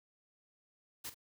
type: noise with echo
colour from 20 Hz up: white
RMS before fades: -43 dBFS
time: 1.04-1.1 s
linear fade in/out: 10 ms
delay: 45 ms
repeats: 1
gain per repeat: -13 dB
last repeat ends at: 1.145 s
effects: none